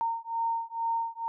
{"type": "beating tone pair", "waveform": "sine", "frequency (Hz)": [917, 919.2], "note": ["A#5", "A#5"], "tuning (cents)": [-29, -25], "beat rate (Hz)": 2.2, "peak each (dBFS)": -31, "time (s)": [0.01, 1.28], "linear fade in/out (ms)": 0, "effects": []}